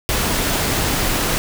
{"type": "noise with amplitude modulation", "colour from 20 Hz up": "pink", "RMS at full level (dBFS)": -18, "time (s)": [0.09, 1.38], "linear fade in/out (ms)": 0, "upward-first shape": "sine", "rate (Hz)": 256, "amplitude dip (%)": 25, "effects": []}